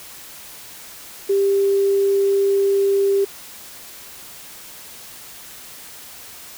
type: tone with quantisation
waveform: sine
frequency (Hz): 395.2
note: G4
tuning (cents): +14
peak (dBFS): -14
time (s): 1.29-3.25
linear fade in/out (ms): 10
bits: 7
effects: white hiss -39 dBFS RMS until 6.57 s